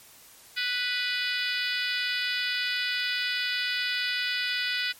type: harmonic tone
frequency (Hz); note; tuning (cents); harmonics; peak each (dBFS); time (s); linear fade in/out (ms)
493.9; B4; 0; 3 / 4 / 5 / 6 / 7 / 8 / 9 / 10; -32 / -33 / -34 / -35 / -35 / -36 / -37 / -37; 0.56-4.93; 20
effects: white hiss -52 dBFS RMS until 4.99 s + MP3 64 kbps